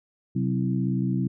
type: harmonic tone with a mistuned harmonic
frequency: 65.41 Hz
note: C2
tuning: in tune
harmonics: 2 / 3 / 4 / 5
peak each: -26 / -26 / -30 / -33 dBFS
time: 0.35-1.28 s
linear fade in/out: 10 ms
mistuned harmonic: 3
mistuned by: -68 cents
effects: none